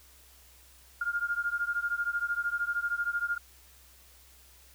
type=beating tone pair; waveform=sine; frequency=1406 / 1419 Hz; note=F6 / F6; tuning=+11 / +27 cents; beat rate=13 Hz; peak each=-31 / -32 dBFS; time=1.01-3.38 s; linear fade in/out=5 ms; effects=added 64 Hz sine -59 dBFS peak until 4.74 s + white hiss -58 dBFS RMS until 4.74 s